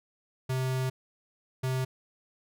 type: tone bursts at uneven times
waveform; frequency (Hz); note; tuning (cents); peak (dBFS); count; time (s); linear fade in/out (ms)
square; 130; C3; -11; -28; 2; 0.49-0.9 / 1.63-1.85; 10
effects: none